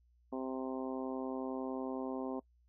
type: harmonic tone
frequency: 130.81 Hz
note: C3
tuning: in tune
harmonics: 2 / 3 / 4 / 5 / 6 / 7 / 8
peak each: -39 / -43 / -45 / -47 / -49 / -50 / -51 dBFS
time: 0.32-2.4 s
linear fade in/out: 10 ms
effects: noise-tail reverb RT60 0.1 s tail -23 dB re dry + added 60 Hz sine -66 dBFS peak until 2.68 s